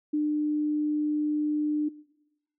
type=tone; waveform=sine; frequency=300 Hz; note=D4; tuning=37 cents sharp; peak=-23 dBFS; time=0.13-1.89 s; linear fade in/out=10 ms; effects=noise-tail reverb RT60 1.0 s tail -22 dB re dry